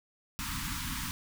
pink band-stop noise, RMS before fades -36 dBFS, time 0.39-1.11 s, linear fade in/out 0 ms, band 300 to 910 Hz, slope 96 dB/octave, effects none

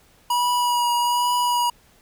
square tone with vibrato, 968 Hz, B5, 35 cents flat, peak -19 dBFS, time 0.3-1.7 s, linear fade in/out 5 ms, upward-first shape triangle, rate 1.2 Hz, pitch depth 20 cents each way, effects pink hiss -56 dBFS RMS until 2.01 s

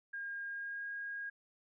sine tone with pitch glide, 1617 to 1632 Hz, G#6 to G#6, -47 to -31 cents, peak -39 dBFS, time 0.13-1.3 s, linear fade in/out 10 ms, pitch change +16 cents, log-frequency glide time 0.47-0.87 s, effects none

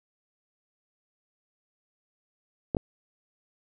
clicks, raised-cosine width 2 ms, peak -13 dBFS, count 2, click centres 2.748 / 2.768 s, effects none

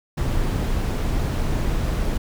brown noise, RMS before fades -22 dBFS, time 0.17-2.18 s, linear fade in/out 10 ms, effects none

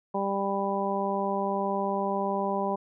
harmonic tone, 197.6 Hz, G3, 14 cents sharp, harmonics 1 / 2 / 3 / 4 / 5, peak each -32 / -32 / -32 / -32 / -32 dBFS, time 0.14-2.76 s, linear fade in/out 10 ms, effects none

